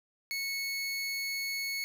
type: tone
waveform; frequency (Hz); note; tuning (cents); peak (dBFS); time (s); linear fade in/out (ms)
25% pulse; 2202; C#7; -12; -29; 0.31-1.84; 0
effects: 11-bit